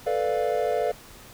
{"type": "chord", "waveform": "triangle", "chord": "B half-diminished seventh", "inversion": "third", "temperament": "equal", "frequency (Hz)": [440, 493.9, 587.3, 698.5], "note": ["A4", "B4", "D5", "F5"], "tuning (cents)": [0, 0, 0, 0], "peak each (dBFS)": -26, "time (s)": [0.06, 0.92], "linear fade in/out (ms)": 10, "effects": ["pink hiss -47 dBFS RMS until 1.33 s"]}